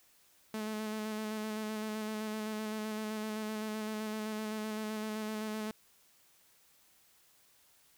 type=tone with vibrato; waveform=sawtooth; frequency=215.6 Hz; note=A3; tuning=35 cents flat; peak=-32 dBFS; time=0.54-5.71 s; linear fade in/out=2 ms; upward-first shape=square; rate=7.8 Hz; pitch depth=18 cents each way; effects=white hiss -66 dBFS RMS until 7.97 s